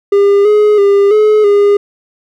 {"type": "tone with pitch steps", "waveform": "triangle", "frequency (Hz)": [401.9, 420.4, 400.7, 426.5, 407.1], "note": ["G4", "G#4", "G4", "G#4", "G#4"], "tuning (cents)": [43, 21, 38, 46, -35], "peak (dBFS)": -3, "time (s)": [0.12, 1.77], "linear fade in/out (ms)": 5, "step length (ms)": 330, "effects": []}